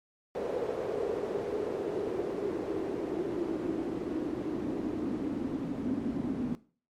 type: noise with band-pass filter sweep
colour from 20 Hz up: pink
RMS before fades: -33 dBFS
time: 0.35-6.55 s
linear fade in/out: 0 ms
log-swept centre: 480 to 250 Hz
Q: 5
effects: noise-tail reverb RT60 0.4 s tail -17 dB re dry + MP3 64 kbps